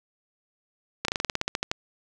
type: slowing click train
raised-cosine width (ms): 0.2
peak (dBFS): -8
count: 13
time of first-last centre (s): 1.05-1.715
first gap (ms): 33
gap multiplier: 1.09
effects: none